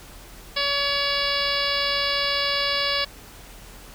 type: harmonic tone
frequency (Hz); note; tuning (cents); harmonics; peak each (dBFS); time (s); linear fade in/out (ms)
566; C#5; +36; 1 / 2 / 3 / 4 / 5 / 6 / 7 / 8 / 9; -30 / -30 / -30 / -30 / -30 / -30 / -30 / -30 / -30; 0.56-3.05; 10
effects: added 42 Hz sine -45 dBFS peak until 3.94 s + pink hiss -45 dBFS RMS until 3.94 s